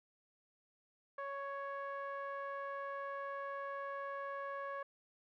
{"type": "tone with low-pass filter", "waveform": "sawtooth", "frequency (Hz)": 556, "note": "C#5", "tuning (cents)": 5, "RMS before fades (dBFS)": -43, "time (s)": [1.18, 4.83], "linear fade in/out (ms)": 5, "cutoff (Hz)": 1400, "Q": 5.3, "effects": []}